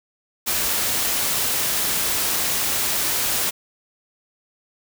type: noise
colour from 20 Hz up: white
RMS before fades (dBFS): -22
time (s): 0.46-3.51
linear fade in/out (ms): 20
effects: none

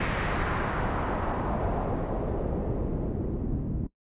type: noise with low-pass filter sweep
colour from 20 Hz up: pink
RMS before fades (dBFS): -29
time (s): 0-3.87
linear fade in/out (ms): 5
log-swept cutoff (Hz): 2100 to 240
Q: 1.3
effects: noise-tail reverb RT60 0.1 s tail -17 dB re dry + resampled to 8000 Hz

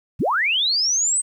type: linear sweep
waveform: sine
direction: up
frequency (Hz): 49.44 to 8372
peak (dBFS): -17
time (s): 0.19-1.22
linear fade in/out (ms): 20
effects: 9-bit

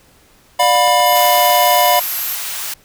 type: chord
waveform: square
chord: B diminished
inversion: first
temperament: just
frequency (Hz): 592.7 / 711.2 / 987.8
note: D5 / F5 / B5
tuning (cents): +16 / +31 / 0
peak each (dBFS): -18 / -14 / -15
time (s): 0.59-2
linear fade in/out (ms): 10
type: click train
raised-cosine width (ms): 0.3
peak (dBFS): -14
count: 8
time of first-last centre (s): 0.63-1.498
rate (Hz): 8.06
type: tone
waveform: sine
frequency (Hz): 12544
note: G9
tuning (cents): 0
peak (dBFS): -21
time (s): 1.06-2.35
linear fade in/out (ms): 0
type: high-pass noise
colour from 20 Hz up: white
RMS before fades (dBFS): -24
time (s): 1.15-2.74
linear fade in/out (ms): 5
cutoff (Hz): 810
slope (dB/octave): 12
effects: pink hiss -50 dBFS RMS until 2.84 s

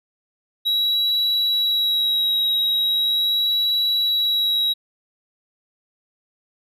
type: tone with vibrato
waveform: triangle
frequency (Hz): 3869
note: B7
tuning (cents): -36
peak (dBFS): -16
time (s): 0.65-4.74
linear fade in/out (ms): 20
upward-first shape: sine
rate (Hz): 0.39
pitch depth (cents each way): 18
effects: none

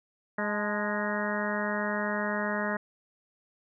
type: harmonic tone with a mistuned harmonic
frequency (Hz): 207.7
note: G#3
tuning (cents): 0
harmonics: 1 / 2 / 3 / 4 / 5 / 6 / 7 / 8 / 9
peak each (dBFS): -33 / -38 / -34 / -39 / -38 / -40 / -38 / -37 / -36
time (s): 0.38-2.77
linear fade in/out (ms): 5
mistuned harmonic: 4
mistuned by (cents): +66
effects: none

